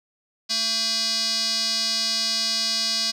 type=tone with band-pass filter; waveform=square; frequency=225 Hz; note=A3; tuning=39 cents sharp; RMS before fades=-24 dBFS; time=0.49-3.12 s; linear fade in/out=20 ms; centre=4800 Hz; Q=5.6; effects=none